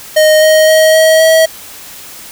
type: tone with pitch steps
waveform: square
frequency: 620 / 625.8 / 631.6 / 637.4 / 643.3 Hz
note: D#5 / D#5 / D#5 / D#5 / E5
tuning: -6 / +10 / +26 / +42 / -42 cents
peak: -5 dBFS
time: 0.16-1.46 s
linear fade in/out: 10 ms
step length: 260 ms
effects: white hiss -31 dBFS RMS until 2.31 s